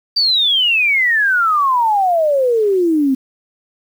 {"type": "exponential sweep", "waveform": "sine", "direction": "down", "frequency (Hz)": [4699, 257.5], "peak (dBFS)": -11, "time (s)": [0.16, 3.15], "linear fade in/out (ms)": 10, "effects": ["7-bit"]}